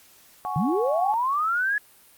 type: chord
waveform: sine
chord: F# suspended second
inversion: none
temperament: just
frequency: 740 / 832.5 / 1110 Hz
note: F#5 / G#5 / C#6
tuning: 0 / +4 / +2 cents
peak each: -31 dBFS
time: 0.45-1.14 s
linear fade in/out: 0 ms
type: linear sweep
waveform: sine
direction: up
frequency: 130.81 to 1708 Hz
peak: -21 dBFS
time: 0.56-1.78 s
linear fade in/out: 2 ms
effects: white hiss -54 dBFS RMS until 2.17 s + Opus 48 kbps